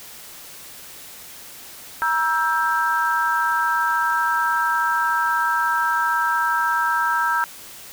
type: chord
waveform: sine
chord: E diminished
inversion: second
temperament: just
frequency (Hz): 949.3 / 1318.5 / 1582.2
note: Bb5 / E6 / G6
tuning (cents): +31 / 0 / +16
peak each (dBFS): -22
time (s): 2.02-7.44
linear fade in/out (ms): 0
effects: white hiss -40 dBFS RMS until 7.92 s